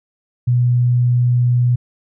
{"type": "tone", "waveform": "sine", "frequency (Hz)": 122.6, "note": "B2", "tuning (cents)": -12, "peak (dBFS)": -11, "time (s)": [0.47, 1.76], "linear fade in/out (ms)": 10, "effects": []}